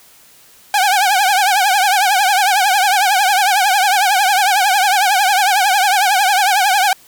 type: tone with vibrato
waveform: sawtooth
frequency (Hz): 784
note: G5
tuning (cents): 0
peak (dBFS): -7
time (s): 0.74-6.93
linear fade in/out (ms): 2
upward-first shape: triangle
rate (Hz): 11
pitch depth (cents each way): 160
effects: white hiss -46 dBFS RMS until 7.07 s